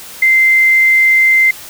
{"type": "tone", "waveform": "sine", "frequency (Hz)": 2081, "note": "C7", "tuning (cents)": -10, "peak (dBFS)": -6, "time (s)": [0.22, 1.51], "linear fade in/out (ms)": 5, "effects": ["white hiss -32 dBFS RMS until 1.69 s"]}